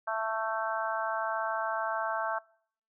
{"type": "harmonic tone", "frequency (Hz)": 221.6, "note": "A3", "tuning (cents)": 13, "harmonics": [3, 4, 5, 6, 7], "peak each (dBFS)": [-34, -35, -36, -37, -37], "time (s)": [0.07, 2.39], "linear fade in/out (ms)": 10, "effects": ["noise-tail reverb RT60 0.6 s tail -24 dB re dry"]}